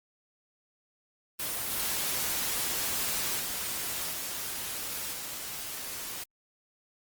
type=noise with level steps; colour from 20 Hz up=white; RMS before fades=-33 / -31 / -34 / -36 / -38 dBFS; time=1.39-6.24 s; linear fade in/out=10 ms; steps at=1.71 / 3.4 / 4.11 / 5.13 s; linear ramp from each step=2 ms; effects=Opus 24 kbps